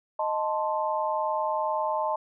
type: chord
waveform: sine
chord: A diminished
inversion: second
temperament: equal with one note detuned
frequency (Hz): 622.3 / 880 / 1050.1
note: Eb5 / A5 / C6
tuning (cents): 0 / 0 / +6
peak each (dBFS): -29 / -28 / -31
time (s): 0.19-2.16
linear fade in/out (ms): 5
effects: none